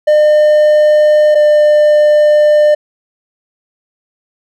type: tone pair in turn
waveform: triangle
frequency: 604 / 599.5 Hz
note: D5 / D5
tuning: +48 / +36 cents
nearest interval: unison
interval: 12 cents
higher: first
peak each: -3 dBFS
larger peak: neither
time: 0.07-1.35 / 1.35-2.75 s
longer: second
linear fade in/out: 10 ms
effects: none